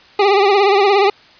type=tone with vibrato; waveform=25% pulse; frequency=399.6 Hz; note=G4; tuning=33 cents sharp; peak=-6 dBFS; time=0.19-1.1 s; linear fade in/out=5 ms; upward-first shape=triangle; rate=17 Hz; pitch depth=90 cents each way; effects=white hiss -45 dBFS RMS until 1.39 s + resampled to 11025 Hz